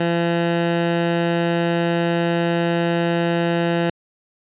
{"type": "tone", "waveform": "15% pulse", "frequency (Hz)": 170, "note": "F3", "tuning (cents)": -46, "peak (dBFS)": -11, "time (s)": [0, 3.9], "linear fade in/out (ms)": 5, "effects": ["resampled to 8000 Hz"]}